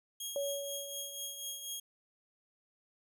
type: tone with tremolo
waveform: 15% pulse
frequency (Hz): 3269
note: G#7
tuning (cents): -28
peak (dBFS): -30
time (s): 0.2-1.8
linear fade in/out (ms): 5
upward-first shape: triangle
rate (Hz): 4.1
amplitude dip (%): 60
type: tone with exponential decay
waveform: sine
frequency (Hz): 564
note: C#5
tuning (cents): +30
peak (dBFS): -31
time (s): 0.36-1.79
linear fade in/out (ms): 1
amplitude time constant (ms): 310
effects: none